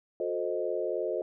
sine chord, F# diminished seventh, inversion none, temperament equal with one note detuned, 360.7 / 440 / 523.3 / 622.3 Hz, F#4 / A4 / C5 / Eb5, -44 / 0 / 0 / 0 cents, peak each -34 dBFS, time 0.2-1.22 s, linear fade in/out 2 ms, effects none

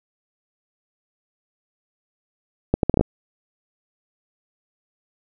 accelerating click train, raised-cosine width 2 ms, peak -3 dBFS, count 7, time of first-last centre 2.74-3.011 s, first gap 92 ms, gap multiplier 0.7, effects none

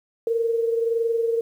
sine tone pair together, 458.1 / 479.6 Hz, A#4 / A#4, -30 / +49 cents, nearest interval minor second, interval 79 cents, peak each -20 / -29 dBFS, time 0.27-1.41 s, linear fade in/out 2 ms, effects 9-bit

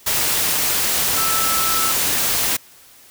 sine tone in noise, 1316 Hz, E6, 3 cents flat, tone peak -22 dBFS, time 1.17-1.92 s, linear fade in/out 10 ms, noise white, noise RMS -19 dBFS, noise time 0.06-2.57 s, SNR -6 dB, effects white hiss -47 dBFS RMS until 3.1 s

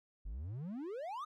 triangle exponential sweep, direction up, 43.65 to 1283 Hz, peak -38 dBFS, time 0.25-1.25 s, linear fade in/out 10 ms, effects none

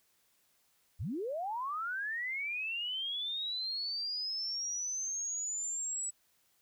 sine linear sweep, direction up, 59.1 to 7902 Hz, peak -34 dBFS, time 0.99-6.11 s, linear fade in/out 20 ms, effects white hiss -72 dBFS RMS until 6.61 s

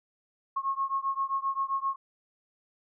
sine beating tone pair, 1084 / 1091.6 Hz, C#6 / C#6, -39 / -27 cents, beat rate 7.6 Hz, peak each -30 / -31 dBFS, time 0.56-1.96 s, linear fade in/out 10 ms, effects none

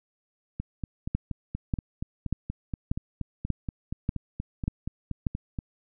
two click trains, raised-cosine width 5 ms, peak -13 / -19 dBFS, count 8 / 22, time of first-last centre 1.15-5.268 / 0.6-5.588 s, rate 1.7 / 4.21 Hz, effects none

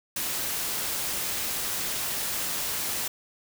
white noise, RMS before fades -30 dBFS, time 0.16-3.08 s, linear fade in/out 5 ms, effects none

